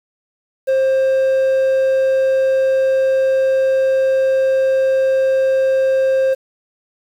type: tone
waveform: triangle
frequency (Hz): 530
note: C5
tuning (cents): +22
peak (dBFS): -10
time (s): 0.67-6.35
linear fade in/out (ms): 20
effects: 7-bit